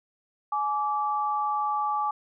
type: tone pair together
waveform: sine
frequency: 843 / 1162.8 Hz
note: G#5 / D6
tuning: +26 / -18 cents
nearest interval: tritone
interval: 556 cents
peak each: -27 dBFS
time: 0.52-2.11 s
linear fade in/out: 5 ms
effects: none